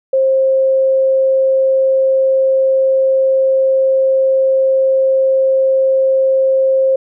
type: tone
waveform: sine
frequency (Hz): 531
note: C5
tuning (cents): +25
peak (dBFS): -9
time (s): 0.13-6.96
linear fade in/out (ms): 5
effects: none